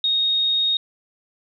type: tone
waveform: sine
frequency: 3729 Hz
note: A#7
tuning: in tune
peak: -17 dBFS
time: 0.04-0.77 s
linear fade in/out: 2 ms
effects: none